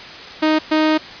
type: tone bursts at uneven times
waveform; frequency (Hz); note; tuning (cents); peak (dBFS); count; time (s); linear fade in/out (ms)
sawtooth; 311.1; D#4; 0; -9; 2; 0.42-0.59 / 0.71-0.98; 10
effects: white hiss -34 dBFS RMS until 1.2 s + resampled to 11025 Hz